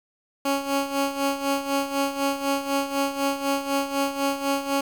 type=tone with tremolo; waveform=15% pulse; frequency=277.2 Hz; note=C#4; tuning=in tune; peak=-14 dBFS; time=0.45-4.81 s; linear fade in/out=5 ms; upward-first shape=sine; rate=4 Hz; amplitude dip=70%; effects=8-bit